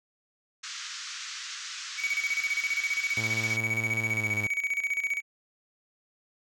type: band-pass noise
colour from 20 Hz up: white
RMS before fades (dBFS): -39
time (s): 0.63-3.57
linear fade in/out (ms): 10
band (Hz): 1200 to 6800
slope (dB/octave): 48
type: tone with tremolo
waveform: triangle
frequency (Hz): 2256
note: C#7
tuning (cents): +30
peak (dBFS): -23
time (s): 1.97-5.22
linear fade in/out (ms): 50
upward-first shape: square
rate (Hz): 15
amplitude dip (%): 70
type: tone with pitch glide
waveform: sawtooth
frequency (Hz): 111.5 to 104.64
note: A2 to G#2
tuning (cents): +23 to +14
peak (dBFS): -29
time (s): 3.17-4.47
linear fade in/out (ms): 5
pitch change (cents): -109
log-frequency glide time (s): 4.08-4.35
effects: none